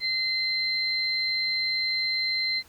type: tone pair together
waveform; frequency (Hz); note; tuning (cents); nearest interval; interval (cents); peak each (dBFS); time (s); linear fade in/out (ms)
sine; 2068 / 4119; C7 / C8; -21 / -28; octave; 1193; -28 / -26; 0-2.63; 50
effects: pink hiss -55 dBFS RMS until 2.68 s